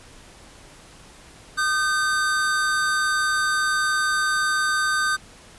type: tone pair together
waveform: square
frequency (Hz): 1221 / 1542.4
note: D#6 / G6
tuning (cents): -33 / -28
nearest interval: major third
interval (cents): 405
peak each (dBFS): -25 / -22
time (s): 1.57-5.17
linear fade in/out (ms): 20
effects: pink hiss -47 dBFS RMS until 5.58 s + resampled to 24000 Hz